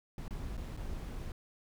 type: noise with dropouts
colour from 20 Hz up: brown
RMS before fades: -40 dBFS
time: 0.18-1.32 s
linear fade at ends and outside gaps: 2 ms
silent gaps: 0.281-0.307 / 0.57-0.576 / 0.767-0.773 s
effects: none